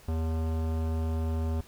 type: tone with hard clipping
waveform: sine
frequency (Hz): 80.5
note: E2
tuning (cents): -41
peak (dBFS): -29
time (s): 0.08-1.61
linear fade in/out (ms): 5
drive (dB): 18
effects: pink hiss -55 dBFS RMS until 1.67 s